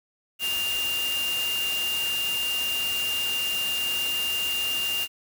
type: tone in noise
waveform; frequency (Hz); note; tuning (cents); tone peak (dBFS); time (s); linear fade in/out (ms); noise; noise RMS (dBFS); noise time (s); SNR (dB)
sine; 2800; F7; +4; -25; 0.39-5.08; 50; white; -33; 0.39-5.08; +5
effects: none